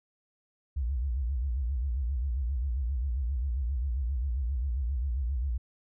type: tone with vibrato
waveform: sine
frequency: 63.9 Hz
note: C2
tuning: 40 cents flat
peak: -27 dBFS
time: 0.76-5.58 s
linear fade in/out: 10 ms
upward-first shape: sine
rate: 7.5 Hz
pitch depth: 200 cents each way
effects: none